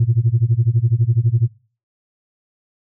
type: tone with tremolo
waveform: sine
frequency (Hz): 116.54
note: A#2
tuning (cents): 0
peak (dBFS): -8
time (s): 0-1.48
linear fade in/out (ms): 5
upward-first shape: sine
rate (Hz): 12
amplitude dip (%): 95
effects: noise-tail reverb RT60 0.4 s tail -24 dB re dry + tanh soft clip ceiling -7 dBFS